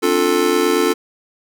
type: chord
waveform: square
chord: D minor seventh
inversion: third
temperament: just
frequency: 264.3 / 293.7 / 352.4 / 440.5 Hz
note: C4 / D4 / F4 / A4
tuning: +18 / 0 / +16 / +2 cents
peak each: -24 / -22 / -19 / -18 dBFS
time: 0.02-0.94 s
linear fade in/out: 20 ms
effects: none